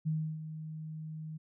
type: tone with ADSR envelope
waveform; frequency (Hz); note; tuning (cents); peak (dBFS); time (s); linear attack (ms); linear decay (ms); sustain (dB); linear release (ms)
sine; 156.7; D#3; +13; -28; 0.05-1.38; 22; 310; -11; 16
effects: none